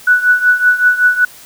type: tone with tremolo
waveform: sine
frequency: 1480 Hz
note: F#6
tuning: in tune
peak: -4 dBFS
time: 0.07-1.25 s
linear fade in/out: 5 ms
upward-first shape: triangle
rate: 5.3 Hz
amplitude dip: 85%
effects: white hiss -38 dBFS RMS until 1.45 s